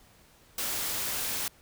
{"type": "noise", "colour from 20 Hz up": "white", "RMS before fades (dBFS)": -32, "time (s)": [0.58, 1.48], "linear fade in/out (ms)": 2, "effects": ["pink hiss -59 dBFS RMS until 1.61 s"]}